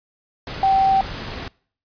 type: tone in noise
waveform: sine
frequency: 774 Hz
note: G5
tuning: 22 cents flat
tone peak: -13 dBFS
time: 0.63-1.01 s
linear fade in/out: 2 ms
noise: pink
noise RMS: -31 dBFS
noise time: 0.47-1.48 s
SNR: +15 dB
effects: noise-tail reverb RT60 0.5 s tail -24 dB re dry + resampled to 11025 Hz